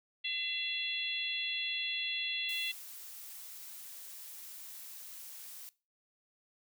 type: harmonic tone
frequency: 678 Hz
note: E5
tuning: 49 cents sharp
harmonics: 3 / 4 / 5 / 6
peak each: -43 / -37 / -37 / -44 dBFS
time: 0.24-2.72 s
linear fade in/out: 10 ms
type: noise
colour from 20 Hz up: blue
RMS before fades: -48 dBFS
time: 2.49-5.69 s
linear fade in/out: 0 ms
effects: noise-tail reverb RT60 0.3 s tail -20 dB re dry